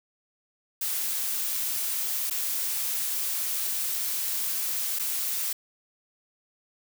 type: noise with dropouts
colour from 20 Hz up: blue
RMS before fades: -29 dBFS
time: 0.81-5.53 s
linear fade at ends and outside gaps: 5 ms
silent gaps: 2.3-2.308 / 4.989-4.994 s
effects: none